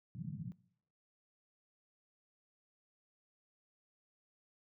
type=band-pass noise; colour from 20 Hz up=white; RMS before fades=-44 dBFS; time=0.15-0.52 s; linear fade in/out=0 ms; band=110 to 190 Hz; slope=48 dB/octave; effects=noise-tail reverb RT60 0.7 s tail -22 dB re dry